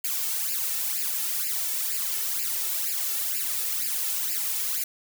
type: noise with flanger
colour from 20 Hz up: blue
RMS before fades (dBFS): -28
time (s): 0.04-4.84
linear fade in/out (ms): 5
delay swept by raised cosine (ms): 0.41 to 2.31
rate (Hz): 2.1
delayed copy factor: +0.95
effects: none